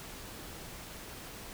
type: silence
effects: pink hiss -46 dBFS RMS until 1.53 s